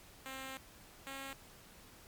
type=tone pair in turn; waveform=5% pulse; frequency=265.4 / 271.4 Hz; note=C4 / C#4; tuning=+25 / -36 cents; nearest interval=unison; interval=39 cents; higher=second; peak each=-32 / -32 dBFS; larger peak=neither; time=0.26-0.57 / 1.07-1.33 s; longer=first; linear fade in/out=0 ms; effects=pink hiss -58 dBFS RMS until 2.07 s + MP3 96 kbps